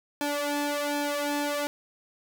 sawtooth tone with flanger, 290.3 Hz, D4, 20 cents flat, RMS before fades -29 dBFS, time 0.21-1.67 s, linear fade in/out 0 ms, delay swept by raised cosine 1.2 to 2.3 ms, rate 1.3 Hz, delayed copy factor +0.85, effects none

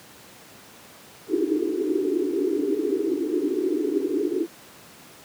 white band-pass noise, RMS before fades -24 dBFS, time 1.28-4.47 s, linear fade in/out 50 ms, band 280 to 420 Hz, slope 96 dB/octave, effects pink hiss -47 dBFS RMS until 5.24 s + high-pass 150 Hz 12 dB/octave

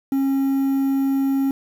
triangle tone with quantisation, 271.8 Hz, C#4, 34 cents flat, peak -15 dBFS, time 0.12-1.51 s, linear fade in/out 2 ms, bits 7, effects none

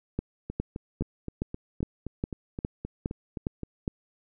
two click trains, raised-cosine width 3 ms, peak -21 / -15 dBFS, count 13 / 10, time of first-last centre 0.5-3.633 / 0.19-3.879 s, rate 3.83 / 2.44 Hz, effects none

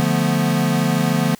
square chord, B half-diminished seventh, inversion first, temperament equal, 146.83 / 174.61 / 220 / 246.9 Hz, D3 / F3 / A3 / B3, 0 / 0 / 0 / 0 cents, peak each -22 / -21 / -23 / -23 dBFS, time 0-1.35 s, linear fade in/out 0 ms, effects white hiss -48 dBFS RMS until 1.39 s

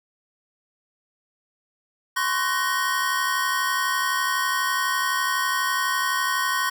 square tone cluster, 1033 / 1105 / 1505 / 1866 Hz, C6 / C#6 / F#6 / A#6, -22 / -6 / +29 / +1 cents, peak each -28 dBFS, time 2.16-6.7 s, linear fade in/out 10 ms, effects none

